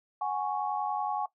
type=chord; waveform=sine; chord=F# suspended second; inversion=none; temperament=equal; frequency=740 / 830.6 / 1108.7 Hz; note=F#5 / G#5 / C#6; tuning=0 / 0 / 0 cents; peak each=-34 / -31 / -35 dBFS; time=0.21-1.26 s; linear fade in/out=5 ms; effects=noise-tail reverb RT60 0.1 s tail -18 dB re dry